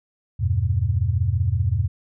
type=chord; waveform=sine; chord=E minor; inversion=none; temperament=equal; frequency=82.41 / 98 / 123.47 Hz; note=E2 / G2 / B2; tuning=0 / 0 / 0 cents; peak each=-23 / -21 / -24 dBFS; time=0.39-1.88 s; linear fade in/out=20 ms; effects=none